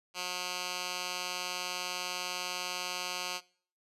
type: tone with band-pass filter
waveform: 10% pulse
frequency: 180 Hz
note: F#3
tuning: 47 cents flat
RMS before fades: -37 dBFS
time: 0.14-3.41 s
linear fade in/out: 50 ms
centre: 4300 Hz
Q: 0.85
effects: noise-tail reverb RT60 0.5 s tail -22 dB re dry + resampled to 32000 Hz

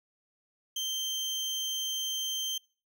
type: tone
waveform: 30% pulse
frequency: 3136 Hz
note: G7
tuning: in tune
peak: -28 dBFS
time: 0.76-2.58 s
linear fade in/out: 5 ms
effects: noise-tail reverb RT60 0.4 s tail -25 dB re dry

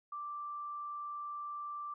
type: tone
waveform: sine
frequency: 1174.7 Hz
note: D6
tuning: in tune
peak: -39 dBFS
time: 0.12-1.94 s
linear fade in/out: 5 ms
effects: none

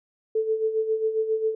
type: tone with tremolo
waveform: sine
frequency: 440 Hz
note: A4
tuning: in tune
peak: -19 dBFS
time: 0.35-1.55 s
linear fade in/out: 5 ms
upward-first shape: sine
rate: 7.4 Hz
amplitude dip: 65%
effects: none

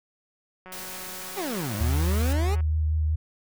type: click train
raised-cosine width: 0.5 ms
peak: -29 dBFS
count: 361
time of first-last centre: 0.66-2.606 s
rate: 185 Hz
type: noise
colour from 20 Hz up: white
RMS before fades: -38 dBFS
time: 0.72-2.33 s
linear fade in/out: 2 ms
type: exponential two-way sweep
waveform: 25% pulse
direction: down then up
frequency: 430 to 99.3 to 430 Hz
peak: -25 dBFS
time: 1.36-2.56 s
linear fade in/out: 20 ms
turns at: 1.75 s
type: tone with vibrato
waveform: sine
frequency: 77.78 Hz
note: D#2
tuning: in tune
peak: -21 dBFS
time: 1.8-3.16 s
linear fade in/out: 10 ms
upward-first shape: sine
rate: 5.4 Hz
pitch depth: 18 cents each way
effects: none

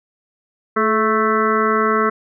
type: harmonic tone with a mistuned harmonic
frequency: 220 Hz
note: A3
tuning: in tune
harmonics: 1 / 2 / 3 / 5 / 6 / 7 / 8 / 9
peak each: -22 / -19 / -28 / -20 / -19 / -27 / -31 / -28 dBFS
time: 0.76-2.1 s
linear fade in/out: 10 ms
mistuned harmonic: 2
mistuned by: -38 cents
effects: none

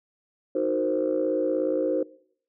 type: chord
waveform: sine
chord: C half-diminished seventh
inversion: first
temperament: equal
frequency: 311.1 / 370 / 466.2 / 523.3 Hz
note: Eb4 / Gb4 / Bb4 / C5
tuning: 0 / 0 / 0 / 0 cents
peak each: -28 / -28 / -29 / -25 dBFS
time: 0.55-2.03 s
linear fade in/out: 5 ms
effects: noise-tail reverb RT60 0.6 s tail -21 dB re dry + tanh soft clip ceiling -14 dBFS

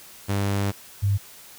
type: tone pair in turn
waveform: sawtooth / sine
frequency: 100 / 100 Hz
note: G2 / G2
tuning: +35 / +35 cents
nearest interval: unison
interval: 0 cents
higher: neither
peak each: -18 dBFS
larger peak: neither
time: 0.28-0.72 / 1.02-1.18 s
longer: first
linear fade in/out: 20 ms
effects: white hiss -46 dBFS RMS until 1.58 s

